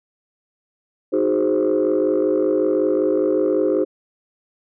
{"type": "chord", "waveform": "sine", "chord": "Ab dominant seventh", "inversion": "second", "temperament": "equal", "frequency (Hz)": [311.1, 370, 415.3, 523.3], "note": ["Eb4", "Gb4", "Ab4", "C5"], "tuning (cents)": [0, 0, 0, 0], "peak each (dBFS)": -20, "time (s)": [1.12, 3.85], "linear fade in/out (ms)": 20, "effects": ["tanh soft clip ceiling -10 dBFS"]}